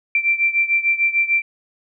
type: beating tone pair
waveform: sine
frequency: 2349 / 2355.7 Hz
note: D7 / D7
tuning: 0 / +5 cents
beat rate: 6.7 Hz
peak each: -17 / -20 dBFS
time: 0.15-1.42 s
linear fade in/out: 2 ms
effects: none